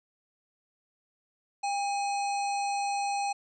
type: harmonic tone with a mistuned harmonic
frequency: 842 Hz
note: G#5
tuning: 24 cents sharp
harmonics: 1 / 3 / 5 / 7 / 9 / 10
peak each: -28 / -38 / -42 / -45 / -47 / -48 dBFS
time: 1.63-3.33 s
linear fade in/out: 10 ms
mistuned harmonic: 1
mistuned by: -83 cents
effects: none